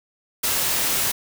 white noise, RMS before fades -22 dBFS, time 0.43-1.12 s, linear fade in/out 10 ms, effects none

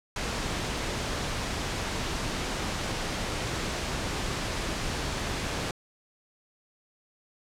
pink noise, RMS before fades -31 dBFS, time 0.16-5.71 s, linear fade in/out 2 ms, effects low-pass 7000 Hz 12 dB/octave

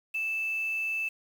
sine tone with quantisation, 2637 Hz, E7, in tune, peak -28 dBFS, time 0.14-1.09 s, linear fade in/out 10 ms, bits 8, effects none

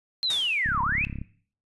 sine linear two-way sweep, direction down then up, 4200 to 907 to 2675 Hz, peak -23 dBFS, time 0.23-1.05 s, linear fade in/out 0 ms, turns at 0.82 s
white noise with exponential decay, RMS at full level -32 dBFS, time 0.3-0.76 s, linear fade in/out 2 ms, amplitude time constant 100 ms
click train, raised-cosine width 5 ms, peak -22 dBFS, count 20, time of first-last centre 0.66-1.216 s, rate 34.2 Hz
effects noise-tail reverb RT60 0.5 s tail -18 dB re dry + resampled to 24000 Hz

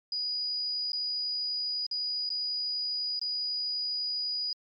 sine tone with dropouts, 4916 Hz, D#8, 22 cents flat, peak -29 dBFS, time 0.12-4.53 s, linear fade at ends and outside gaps 2 ms, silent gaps 0.92-0.931 / 1.866-1.912 / 2.292-2.302 / 3.194-3.214 s, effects MP3 48 kbps

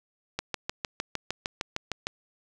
click train, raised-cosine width 0.2 ms, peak -12 dBFS, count 12, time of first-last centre 0.39-2.069 s, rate 6.55 Hz, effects none

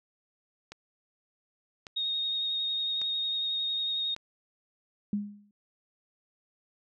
click train, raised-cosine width 0.2 ms, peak -25 dBFS, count 4, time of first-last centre 0.72-4.164 s, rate 0.871 Hz
sine tone with vibrato, 3724 Hz, A#7, 2 cents flat, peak -28 dBFS, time 1.96-4.15 s, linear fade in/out 10 ms, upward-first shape sine, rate 11 Hz, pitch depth 15 cents each way
sine tone with exponential decay, 205.3 Hz, G#3, 20 cents flat, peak -24 dBFS, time 5.13-5.51 s, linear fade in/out 2 ms, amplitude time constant 81 ms
effects none

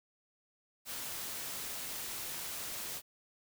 white noise, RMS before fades -41 dBFS, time 0.85-3.02 s, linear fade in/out 50 ms, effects none

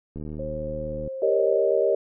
click train, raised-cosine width 3 ms, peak -23 dBFS, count 71, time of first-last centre 0.16-1.076 s, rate 76.4 Hz
sine tone with pitch glide, 535 to 528.5 Hz, C5 to C5, +38 to +17 cents, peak -30 dBFS, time 0.39-1.6 s, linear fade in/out 5 ms, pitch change -21 cents, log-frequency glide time 0.7-1.36 s
sine chord, Eb dominant seventh, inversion first, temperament equal with one note detuned, 394.5 / 466.2 / 554.4 / 622.3 Hz, G4 / Bb4 / Db5 / Eb5, +11 / 0 / 0 / 0 cents, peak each -24 dBFS, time 1.22-1.95 s, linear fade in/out 5 ms
effects none

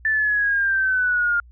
sine exponential sweep, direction down, 1770 to 1403 Hz, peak -17 dBFS, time 0.05-1.4 s, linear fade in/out 2 ms, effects added 60 Hz sine -44 dBFS peak until 1.51 s

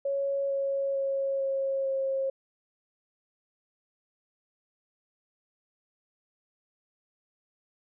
sine tone with pitch steps, 554.4 / 550.3 / 546.1 / 542.1 / 538 Hz, C#5 / C#5 / C#5 / C#5 / C5, 0 / -13 / -26 / -39 / +48 cents, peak -26 dBFS, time 0.05-2.3 s, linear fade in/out 5 ms, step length 450 ms, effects none

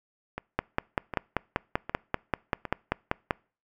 two click trains, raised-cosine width 0.5 ms, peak -9 / -18 dBFS, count 15 / 4, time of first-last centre 0.59-3.308 / 0.38-2.653 s, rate 5.15 / 1.32 Hz, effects noise-tail reverb RT60 0.4 s tail -26 dB re dry

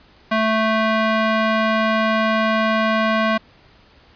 square tone with band-pass filter, 220 Hz, A3, in tune, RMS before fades -18 dBFS, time 0.31-3.38 s, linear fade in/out 10 ms, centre 1300 Hz, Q 0.73, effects pink hiss -51 dBFS RMS until 4.15 s + resampled to 11025 Hz

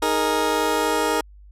20% pulse chord, D# suspended fourth, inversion none, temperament just, 311.1 / 414.8 / 466.7 Hz, D#4 / G#4 / A#4, 0 / -2 / +2 cents, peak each -20 / -20 / -18 dBFS, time 0.02-1.21 s, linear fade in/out 5 ms, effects added 50 Hz sine -43 dBFS peak until 1.51 s + resampled to 32000 Hz

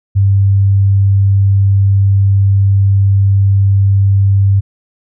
sine tone, 98.5 Hz, G2, 9 cents sharp, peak -6 dBFS, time 0.15-4.61 s, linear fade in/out 20 ms, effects none

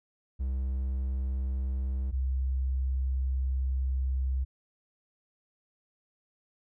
triangle / sine tone pair in turn, 65.41 / 65.41 Hz, C2 / C2, 0 / 0 cents, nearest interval unison, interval 0 cents, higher neither, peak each -26 dBFS, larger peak neither, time 0.39-2.12 / 2.12-4.45 s, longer second, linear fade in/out 20 ms, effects none

